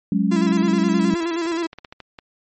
sine chord, F# suspended second, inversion none, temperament equal, 185 / 207.7 / 277.2 Hz, F#3 / G#3 / C#4, 0 / 0 / 0 cents, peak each -20 / -19 / -23 dBFS, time 0.12-1.14 s, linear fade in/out 2 ms
45% pulse tone with vibrato, 335.1 Hz, E4, 29 cents sharp, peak -21 dBFS, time 0.31-1.67 s, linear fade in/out 10 ms, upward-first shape square, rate 9.5 Hz, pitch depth 44 cents each way
clicks, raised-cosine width 0.3 ms, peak -21 dBFS, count 9, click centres 1.232 / 1.457 / 1.518 / 1.731 / 1.786 / 1.848 / 1.925 / 2.003 / 2.188 s
effects MP3 32 kbps

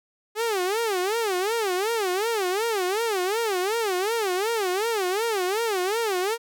sawtooth tone with vibrato, 409.5 Hz, G#4, 24 cents flat, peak -19 dBFS, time 0.35-6.38 s, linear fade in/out 50 ms, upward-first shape sine, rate 2.7 Hz, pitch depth 230 cents each way, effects none

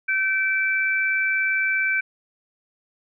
sine tone pair together, 1541 / 2324 Hz, G6 / D7, -30 / -19 cents, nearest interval perfect fifth, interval 711 cents, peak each -22 dBFS, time 0.08-2.01 s, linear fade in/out 10 ms, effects none

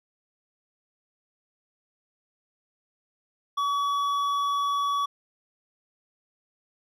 sine tone with hard clipping, 1135 Hz, C#6, 41 cents sharp, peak -25 dBFS, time 3.57-5.06 s, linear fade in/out 10 ms, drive 7 dB, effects none

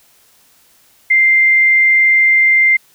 sine tone, 2093 Hz, C7, in tune, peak -7 dBFS, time 1.1-2.77 s, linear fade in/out 10 ms, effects white hiss -51 dBFS RMS until 2.94 s

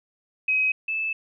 sine tone pair in turn, 2535 / 2623 Hz, D#7 / E7, +32 / -9 cents, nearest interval minor second, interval 59 cents, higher second, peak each -19 / -24 dBFS, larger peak first, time 0.48-0.72 / 0.88-1.13 s, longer second, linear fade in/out 5 ms, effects none

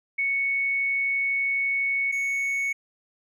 sine / triangle tone pair in turn, 2217 / 2217 Hz, C#7 / C#7, 0 / 0 cents, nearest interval unison, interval 0 cents, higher neither, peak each -22 dBFS, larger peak neither, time 0.18-2.12 / 2.12-2.73 s, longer first, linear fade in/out 10 ms, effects none

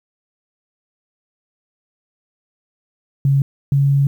sine tone pair in turn, 138.2 / 139.48 Hz, C#3 / C#3, -5 / +11 cents, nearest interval unison, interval 16 cents, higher second, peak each -11 dBFS, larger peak neither, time 3.25-3.42 / 3.72-4.07 s, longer second, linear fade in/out 2 ms, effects 8-bit

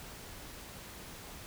silence, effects pink hiss -48 dBFS RMS until 1.46 s

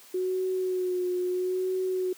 sine tone with vibrato, 366.9 Hz, F#4, 15 cents flat, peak -25 dBFS, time 0.14-2.13 s, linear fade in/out 5 ms, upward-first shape sine, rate 0.76 Hz, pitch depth 30 cents each way, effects white hiss -52 dBFS RMS until 2.17 s + high-pass 200 Hz 12 dB/octave

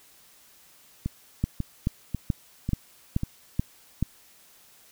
two click trains, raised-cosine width 5 ms, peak -15 / -11 dBFS, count 5 / 7, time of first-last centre 1.06-3.234 / 1.44-4.026 s, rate 1.84 / 2.32 Hz, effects white hiss -56 dBFS RMS until 4.91 s

